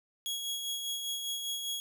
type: tone with tremolo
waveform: sawtooth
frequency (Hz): 3322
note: G#7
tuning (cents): 0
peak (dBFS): -29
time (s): 0.26-1.8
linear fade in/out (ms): 0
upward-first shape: sine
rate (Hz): 5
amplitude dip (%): 40
effects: none